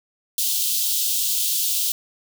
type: high-pass noise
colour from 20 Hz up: white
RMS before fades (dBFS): -22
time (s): 0.38-1.92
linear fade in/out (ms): 2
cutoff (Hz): 3000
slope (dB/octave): 48
effects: none